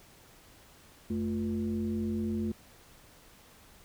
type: tone with frequency modulation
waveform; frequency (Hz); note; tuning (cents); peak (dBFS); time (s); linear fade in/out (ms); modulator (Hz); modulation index
sine; 220; A3; 0; -29; 1.1-2.52; 5; 132; 0.81
effects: pink hiss -57 dBFS RMS until 3.84 s